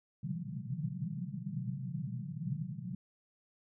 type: band-pass noise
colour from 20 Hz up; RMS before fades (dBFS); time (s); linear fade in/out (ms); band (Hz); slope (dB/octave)
pink; -39; 0.23-2.95; 5; 120 to 200; 96
effects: none